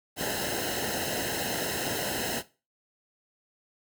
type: noise with comb filter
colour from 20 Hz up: pink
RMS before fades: -31 dBFS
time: 0.16-2.43 s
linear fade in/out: 50 ms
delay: 0.86 ms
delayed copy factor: -0.85
effects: noise-tail reverb RT60 0.3 s tail -17 dB re dry + high-pass 60 Hz 12 dB/octave